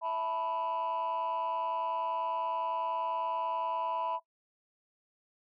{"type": "chord", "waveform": "sine", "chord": "E suspended fourth", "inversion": "none", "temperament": "just", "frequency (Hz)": [659.3, 879, 988.9], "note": ["E5", "A5", "B5"], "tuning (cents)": [0, -2, 2], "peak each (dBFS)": [-35, -37, -31], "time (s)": [0.01, 4.2], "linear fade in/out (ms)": 50, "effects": ["noise-tail reverb RT60 0.1 s tail -19 dB re dry", "tanh soft clip ceiling -27 dBFS"]}